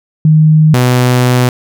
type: tone pair in turn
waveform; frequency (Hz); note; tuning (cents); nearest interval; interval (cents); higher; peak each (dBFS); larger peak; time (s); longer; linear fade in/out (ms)
sine / sawtooth; 155.56 / 125.03; D#3 / B2; 0 / +22; major third; 378; first; -3 / -3; neither; 0.25-0.74 / 0.74-1.49; second; 2
effects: none